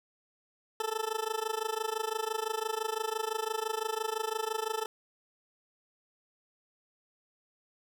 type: tone with amplitude modulation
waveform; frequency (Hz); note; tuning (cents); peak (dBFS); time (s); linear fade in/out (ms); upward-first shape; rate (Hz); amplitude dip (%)
20% pulse; 440; A4; 0; -23; 0.8-4.86; 2; sine; 25.9; 90
effects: none